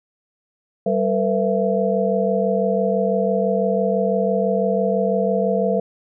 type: tone cluster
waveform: sine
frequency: 194.5 / 455 / 501 / 669 Hz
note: G3 / A#4 / B4 / E5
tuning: -13 / -42 / +25 / +25 cents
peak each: -22 dBFS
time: 0.86-5.8 s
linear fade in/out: 5 ms
effects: none